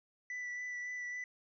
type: tone with vibrato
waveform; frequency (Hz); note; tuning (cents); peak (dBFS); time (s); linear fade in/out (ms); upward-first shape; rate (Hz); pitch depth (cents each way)
triangle; 1975.5; B6; 0; -37; 0.3-1.24; 2; sine; 3.6; 14
effects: resampled to 16000 Hz